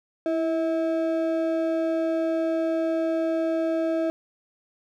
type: ring-modulated tone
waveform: triangle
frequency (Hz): 487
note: B4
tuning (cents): -24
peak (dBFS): -17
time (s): 0.26-4.1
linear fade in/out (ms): 0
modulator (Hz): 158
effects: none